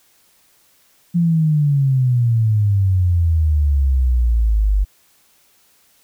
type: exponential sweep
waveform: sine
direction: down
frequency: 174.61 to 48 Hz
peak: -12 dBFS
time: 1.14-4.85 s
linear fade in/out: 20 ms
effects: white hiss -56 dBFS RMS until 6.03 s